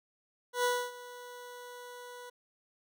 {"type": "tone with ADSR envelope", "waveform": "20% pulse", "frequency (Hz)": 490.9, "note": "B4", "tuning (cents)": -10, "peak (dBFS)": -21, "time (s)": [0.53, 2.3], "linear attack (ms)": 110, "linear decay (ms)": 270, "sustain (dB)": -19, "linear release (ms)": 8, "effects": []}